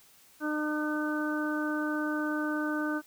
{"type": "harmonic tone", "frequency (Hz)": 302.7, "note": "D#4", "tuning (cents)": -48, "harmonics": [1, 2, 3, 4, 5], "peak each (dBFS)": [-30, -38, -42, -39, -35], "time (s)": [0.4, 3.02], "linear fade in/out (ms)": 50, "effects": ["white hiss -59 dBFS RMS until 3.06 s"]}